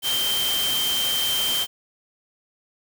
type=tone in noise; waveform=sine; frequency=3136 Hz; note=G7; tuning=in tune; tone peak=-22 dBFS; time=0.02-1.67 s; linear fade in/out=50 ms; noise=white; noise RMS=-27 dBFS; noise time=0.02-1.67 s; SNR=+2 dB; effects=none